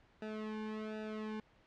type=tone with flanger; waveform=sawtooth; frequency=215.9 Hz; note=A3; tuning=33 cents flat; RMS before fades=-42 dBFS; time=0.22-1.4 s; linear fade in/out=2 ms; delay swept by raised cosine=0.93 to 1.54 ms; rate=1.3 Hz; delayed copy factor=-0.95; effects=pink hiss -67 dBFS RMS until 1.66 s + low-pass 3000 Hz 12 dB/octave